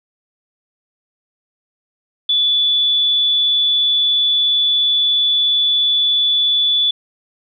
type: tone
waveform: sine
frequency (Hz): 3457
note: A7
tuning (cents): -31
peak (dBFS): -12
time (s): 2.29-6.91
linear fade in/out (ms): 5
effects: none